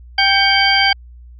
harmonic tone with a mistuned harmonic, 787 Hz, G5, 7 cents sharp, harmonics 1 / 2 / 3 / 4 / 6, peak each -17 / -17 / -17 / -17 / -17 dBFS, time 0.18-0.93 s, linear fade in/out 5 ms, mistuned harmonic 3, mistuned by -85 cents, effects added 60 Hz sine -36 dBFS peak until 1.39 s

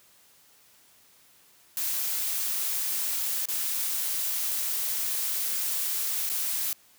blue noise with dropouts, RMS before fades -29 dBFS, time 1.77-6.73 s, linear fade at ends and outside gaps 1 ms, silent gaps 3.456-3.486 / 6.292-6.298 s, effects white hiss -59 dBFS RMS until 6.98 s + high-pass 60 Hz 12 dB/octave

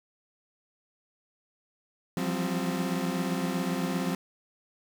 35% pulse tone cluster, 169.2 / 177 / 194.3 / 262.1 Hz, E3 / F3 / G3 / C4, +45 / +23 / -15 / +3 cents, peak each -36 / -30 / -32 / -31 dBFS, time 2.17-4.15 s, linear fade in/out 2 ms, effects 9-bit

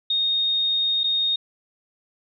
sine tone with dropouts, 3706 Hz, A#7, 11 cents flat, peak -19 dBFS, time 0.1-1.36 s, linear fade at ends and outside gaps 5 ms, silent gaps 1.035-1.04 s, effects none

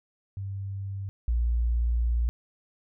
sine tone pair in turn, 98 / 58.61 Hz, G2 / A#1, 0 / +10 cents, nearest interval major sixth, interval 890 cents, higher first, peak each -31 / -22 dBFS, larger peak second, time 0.37-1.09 / 1.28-2.29 s, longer second, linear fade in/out 0 ms, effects none

